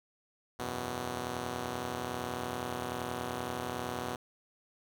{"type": "chord", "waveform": "5% pulse", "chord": "E suspended second", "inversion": "none", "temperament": "just", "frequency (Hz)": [82.41, 92.71, 123.61], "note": ["E2", "F#2", "B2"], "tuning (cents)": [0, 4, 2], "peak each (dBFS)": [-32, -32, -27], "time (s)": [0.59, 4.16], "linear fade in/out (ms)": 5, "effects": []}